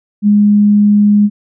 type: tone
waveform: sine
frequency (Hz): 206.7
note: G#3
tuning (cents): -8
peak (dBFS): -5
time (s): 0.22-1.3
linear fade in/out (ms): 50
effects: none